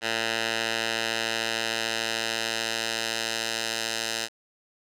10% pulse tone with band-pass filter sweep, 113.5 Hz, A#2, 46 cents flat, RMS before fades -29 dBFS, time 0.01-4.29 s, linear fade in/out 50 ms, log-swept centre 2800 to 4900 Hz, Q 0.86, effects none

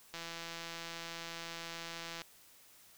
click train, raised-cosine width 0.2 ms, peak -26 dBFS, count 348, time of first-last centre 0.14-2.218 s, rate 167 Hz, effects white hiss -61 dBFS RMS until 2.97 s

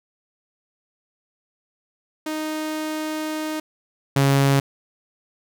sawtooth tone pair in turn, 310.3 / 138.22 Hz, D#4 / C#3, -5 / -5 cents, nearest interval octave + major second, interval 1400 cents, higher first, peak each -21 / -11 dBFS, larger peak second, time 2.26-3.6 / 4.16-4.6 s, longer first, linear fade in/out 5 ms, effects none

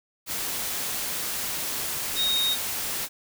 sine tone in noise, 3734 Hz, A#7, 2 cents sharp, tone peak -22 dBFS, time 2.15-2.57 s, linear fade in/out 50 ms, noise white, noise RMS -30 dBFS, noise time 0.26-3.09 s, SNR +5 dB, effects none

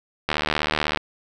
click train, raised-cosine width 0.3 ms, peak -5 dBFS, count 53, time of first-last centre 0.29-0.973 s, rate 76.1 Hz, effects none

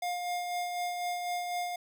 square tone with tremolo, 709 Hz, F5, 26 cents sharp, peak -31 dBFS, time 0.02-1.76 s, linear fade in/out 5 ms, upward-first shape sine, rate 4 Hz, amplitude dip 35%, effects none

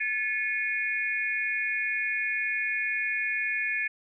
sine tone cluster, 1729 / 2175 / 2455 Hz, A6 / C#7 / D#7, -31 / -33 / -24 cents, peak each -30 / -31 / -31 dBFS, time 0-3.88 s, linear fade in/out 10 ms, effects none

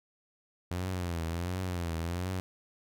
sawtooth tone with vibrato, 87.31 Hz, F2, in tune, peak -28 dBFS, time 0.71-2.4 s, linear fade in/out 0 ms, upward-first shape triangle, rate 1.4 Hz, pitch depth 130 cents each way, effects none

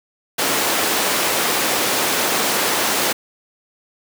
pink high-pass noise, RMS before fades -19 dBFS, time 0.38-3.13 s, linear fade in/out 10 ms, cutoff 340 Hz, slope 12 dB/octave, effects none

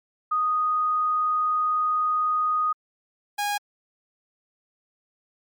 sine / sawtooth tone pair in turn, 1242 / 820.8 Hz, D#6 / G#5, -3 / -21 cents, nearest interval perfect fifth, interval 718 cents, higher first, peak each -20 / -20 dBFS, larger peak neither, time 0.31-2.73 / 3.38-3.58 s, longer first, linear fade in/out 10 ms, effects MP3 96 kbps

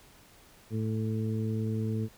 harmonic tone, 110 Hz, A2, in tune, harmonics 1 / 2 / 3 / 4, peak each -30 / -33 / -41 / -39 dBFS, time 0.7-2.09 s, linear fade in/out 50 ms, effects pink hiss -57 dBFS RMS until 2.17 s

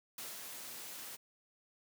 white noise with ADSR envelope, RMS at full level -44 dBFS, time 0.18-1.17 s, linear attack 3 ms, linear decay 180 ms, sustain -3 dB, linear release 21 ms, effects high-pass 150 Hz 12 dB/octave

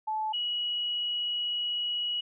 sine tone pair in turn, 867 / 2916 Hz, A5 / F#7, -26 / -26 cents, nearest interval octave + major sixth, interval 2100 cents, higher second, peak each -28 / -28 dBFS, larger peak neither, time 0.07-0.33 / 0.33-2.21 s, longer second, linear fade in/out 10 ms, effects none

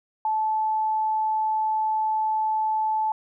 sine tone, 870 Hz, A5, 20 cents flat, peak -21 dBFS, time 0.25-3.12 s, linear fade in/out 2 ms, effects none

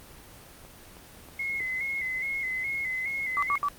click train, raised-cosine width 1 ms, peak -33 dBFS, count 4, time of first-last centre 0.65-1.605 s, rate 3.14 Hz
sine tone with vibrato, 2100 Hz, C7, 6 cents sharp, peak -28 dBFS, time 1.39-3.58 s, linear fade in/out 5 ms, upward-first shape square, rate 2.4 Hz, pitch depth 52 cents each way
sine tone bursts, 1151 Hz, D6, 35 cents flat, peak -23 dBFS, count 3, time 3.37-3.685 s, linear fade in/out 0 ms, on 55 ms, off 75 ms
effects pink hiss -49 dBFS RMS until 3.78 s + Opus 24 kbps

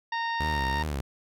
harmonic tone, 924 Hz, A#5, 16 cents flat, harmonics 1 / 2 / 3 / 4 / 5 / 6, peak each -29 / -32 / -42 / -41 / -46 / -48 dBFS, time 0.12-0.83 s, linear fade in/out 5 ms
sawtooth tone with vibrato, 71.3 Hz, C#2, 49 cents sharp, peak -25 dBFS, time 0.4-1.01 s, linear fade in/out 5 ms, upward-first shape sine, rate 2.8 Hz, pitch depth 150 cents each way
effects none

